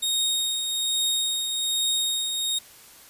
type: tone with tremolo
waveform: sawtooth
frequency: 3729 Hz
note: A#7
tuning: in tune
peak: -18 dBFS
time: 0.02-2.59 s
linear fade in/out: 10 ms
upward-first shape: triangle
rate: 1.2 Hz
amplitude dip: 45%
effects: white hiss -49 dBFS RMS until 3.09 s + resampled to 32000 Hz